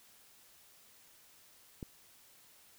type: click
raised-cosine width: 3 ms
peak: -28 dBFS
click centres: 1.828 s
effects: white hiss -62 dBFS RMS until 2.78 s